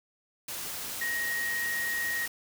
sine tone in noise, 1881 Hz, A#6, 15 cents sharp, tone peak -29 dBFS, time 1.01-2.26 s, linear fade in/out 5 ms, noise white, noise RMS -37 dBFS, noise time 0.48-2.28 s, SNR +5 dB, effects none

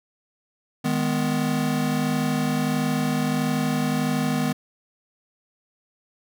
square chord, G# minor, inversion second, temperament just, 155.74 / 207.7 / 249.2 Hz, D#3 / G#3 / B3, +2 / 0 / +16 cents, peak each -27 / -28 / -25 dBFS, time 0.84-4.53 s, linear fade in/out 10 ms, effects none

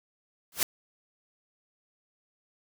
white noise with exponential growth, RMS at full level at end -20 dBFS, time 0.52-0.63 s, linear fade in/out 2 ms, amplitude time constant 22 ms, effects none

